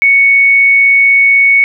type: tone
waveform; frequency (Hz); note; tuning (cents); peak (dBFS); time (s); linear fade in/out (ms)
sine; 2221; C#7; +3; -4; 0.02-1.64; 0
effects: none